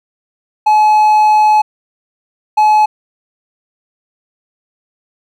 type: tone bursts at uneven times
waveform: triangle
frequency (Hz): 853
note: G#5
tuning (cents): +46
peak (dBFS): -4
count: 2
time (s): 0.66-1.62 / 2.57-2.86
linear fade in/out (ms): 10
effects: none